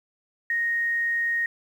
sine tone, 1864.7 Hz, A#6, in tune, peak -22 dBFS, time 0.5-1.46 s, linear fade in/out 2 ms, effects 9-bit

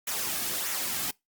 white noise with flanger, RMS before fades -31 dBFS, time 0.07-1.11 s, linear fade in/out 5 ms, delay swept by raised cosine 0.21 to 2.11 ms, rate 1.6 Hz, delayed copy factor -0.55, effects noise-tail reverb RT60 0.2 s tail -25 dB re dry + Opus 48 kbps

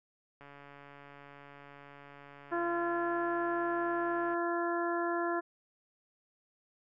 click train, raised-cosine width 0.5 ms, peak -37 dBFS, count 559, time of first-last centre 0.41-4.34 s, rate 142 Hz
harmonic tone, 342.9 Hz, F4, 32 cents flat, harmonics 1 / 2 / 3 / 4 / 5, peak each -33 / -36 / -38 / -39 / -40 dBFS, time 2.51-5.41 s, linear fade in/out 20 ms
effects none

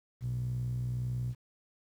sawtooth tone with band-pass filter, 61.74 Hz, B1, in tune, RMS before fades -34 dBFS, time 0.2-1.35 s, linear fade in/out 50 ms, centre 120 Hz, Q 6.3, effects 10-bit

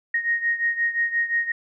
sine beating tone pair, 1865 / 1870.7 Hz, A#6 / A#6, 0 / +6 cents, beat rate 5.7 Hz, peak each -22 / -26 dBFS, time 0.14-1.52 s, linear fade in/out 5 ms, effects none

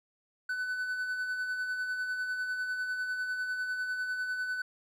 triangle tone with tremolo, 1500 Hz, F#6, 23 cents sharp, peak -28 dBFS, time 0.49-4.62 s, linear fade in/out 5 ms, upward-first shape sine, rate 10 Hz, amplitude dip 40%, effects none

